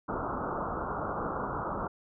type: low-pass noise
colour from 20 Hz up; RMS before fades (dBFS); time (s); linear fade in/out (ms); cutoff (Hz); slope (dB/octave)
white; -34; 0.08-1.88; 10; 1400; 96
effects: none